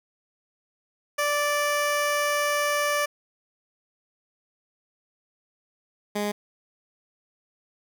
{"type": "tone pair in turn", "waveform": "15% pulse", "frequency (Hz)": [585, 206.8], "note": ["D5", "G#3"], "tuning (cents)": [-7, -7], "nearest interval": "octave + tritone", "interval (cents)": 1800, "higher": "first", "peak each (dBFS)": [-16, -19], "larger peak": "first", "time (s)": [[1.18, 3.06], [6.15, 6.32]], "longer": "first", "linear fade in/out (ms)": 10, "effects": []}